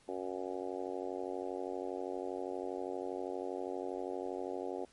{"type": "harmonic tone", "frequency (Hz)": 92.5, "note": "F#2", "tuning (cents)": 0, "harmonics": [3, 4, 5, 6, 7, 8, 9], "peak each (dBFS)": [-45, -41, -43, -45, -47, -47, -50], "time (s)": [0.08, 4.85], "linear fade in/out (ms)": 5, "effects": ["pink hiss -65 dBFS RMS until 4.92 s", "MP3 48 kbps"]}